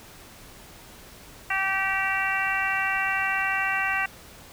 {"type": "harmonic tone with a mistuned harmonic", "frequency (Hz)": 386.5, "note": "G4", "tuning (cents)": -24, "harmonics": [2, 3, 4, 5, 6, 7], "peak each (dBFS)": [-31, -32, -29, -28, -32, -30], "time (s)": [1.5, 4.06], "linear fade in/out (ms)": 5, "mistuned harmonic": 7, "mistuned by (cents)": 16, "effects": ["pink hiss -47 dBFS RMS until 4.52 s"]}